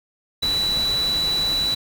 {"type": "tone in noise", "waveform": "sine", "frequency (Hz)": 3951, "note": "B7", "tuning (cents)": 0, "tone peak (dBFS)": -19, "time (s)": [0.42, 1.75], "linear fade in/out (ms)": 10, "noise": "pink", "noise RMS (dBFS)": -31, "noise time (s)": [0.42, 1.75], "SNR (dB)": 9, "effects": []}